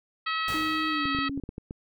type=harmonic tone; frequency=644 Hz; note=E5; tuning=41 cents flat; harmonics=2 / 3 / 4 / 5 / 6 / 7; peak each=-29 / -33 / -35 / -37 / -39 / -40 dBFS; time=0.26-1.29 s; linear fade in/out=10 ms
type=noise with exponential decay; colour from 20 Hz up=pink; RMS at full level=-35 dBFS; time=0.48-1.27 s; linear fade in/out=1 ms; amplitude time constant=170 ms
type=tone with pitch glide; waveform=sine; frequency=311.1 to 277.2 Hz; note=D#4 to C#4; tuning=0 to 0 cents; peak=-30 dBFS; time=0.54-1.4 s; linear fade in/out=2 ms; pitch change=-200 cents; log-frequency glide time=0.89-1.1 s
type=clicks; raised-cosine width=3 ms; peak=-23 dBFS; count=9; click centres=1.055 / 1.149 / 1.188 / 1.295 / 1.376 / 1.437 / 1.491 / 1.581 / 1.709 s
effects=none